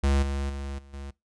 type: tone with level steps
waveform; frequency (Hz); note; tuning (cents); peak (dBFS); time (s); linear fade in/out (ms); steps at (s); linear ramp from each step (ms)
square; 69.3; C#2; 0; -21 / -28 / -33 / -49 / -37; 0.03-1.11; 10; 0.22 / 0.49 / 0.78 / 0.93; 10
effects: noise-tail reverb RT60 0.2 s tail -22 dB re dry + resampled to 22050 Hz